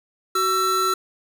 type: tone pair together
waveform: square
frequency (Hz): 374.9 / 1336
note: F#4 / E6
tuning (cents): +23 / +23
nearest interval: octave + minor seventh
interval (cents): 2200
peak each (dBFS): -26 / -20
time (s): 0.35-0.94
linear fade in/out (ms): 5
effects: none